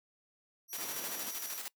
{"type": "tone", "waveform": "20% pulse", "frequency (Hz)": 5800, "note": "F#8", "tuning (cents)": -35, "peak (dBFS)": -37, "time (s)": [0.68, 1.61], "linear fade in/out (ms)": 50}
{"type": "noise with tremolo", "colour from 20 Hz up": "white", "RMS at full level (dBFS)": -40, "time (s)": [0.73, 1.68], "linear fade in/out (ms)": 0, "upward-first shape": "square", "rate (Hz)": 13, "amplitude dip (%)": 50}
{"type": "noise", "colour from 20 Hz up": "pink", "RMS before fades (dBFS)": -44, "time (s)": [0.78, 1.29], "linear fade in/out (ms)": 5}
{"effects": ["noise-tail reverb RT60 0.1 s tail -23 dB re dry", "high-pass 300 Hz 12 dB/octave"]}